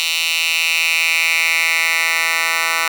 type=tone with high-pass filter sweep; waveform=10% pulse; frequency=164.81 Hz; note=E3; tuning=in tune; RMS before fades=-17 dBFS; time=0-2.88 s; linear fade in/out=0 ms; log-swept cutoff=3100 to 1600 Hz; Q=3.6; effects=none